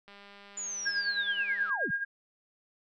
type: click train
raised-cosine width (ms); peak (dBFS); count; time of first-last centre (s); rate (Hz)
0.3; -36; 326; 0.08-1.697; 201
type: linear sweep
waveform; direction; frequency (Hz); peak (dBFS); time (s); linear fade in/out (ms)
sine; down; 7040 to 110; -34; 0.57-1.91; 5
type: tone with tremolo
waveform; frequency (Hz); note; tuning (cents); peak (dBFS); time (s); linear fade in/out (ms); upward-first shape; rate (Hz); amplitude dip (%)
sine; 1622; G#6; -41; -26; 0.85-2.05; 20; sine; 9.4; 70
effects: none